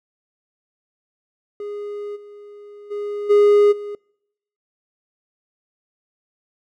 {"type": "tone with level steps", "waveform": "triangle", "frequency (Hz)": 412.1, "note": "G#4", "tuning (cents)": -13, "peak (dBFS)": [-25, -36, -22, -8, -25], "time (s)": [1.6, 3.95], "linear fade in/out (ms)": 2, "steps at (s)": [2.15, 2.9, 3.29, 3.71], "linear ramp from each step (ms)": 20, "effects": ["noise-tail reverb RT60 0.8 s tail -26 dB re dry"]}